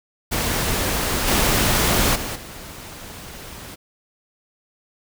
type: noise with level steps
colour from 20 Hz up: pink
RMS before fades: -22 / -18 / -28 / -37 dBFS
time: 0.31-3.76 s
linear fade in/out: 20 ms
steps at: 1.27 / 2.15 / 2.35 s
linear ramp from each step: 10 ms
effects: none